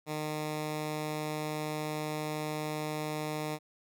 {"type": "tone", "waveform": "10% pulse", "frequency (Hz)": 152.9, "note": "D#3", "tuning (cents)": -30, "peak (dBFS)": -25, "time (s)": [0.06, 3.59], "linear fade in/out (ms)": 50, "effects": []}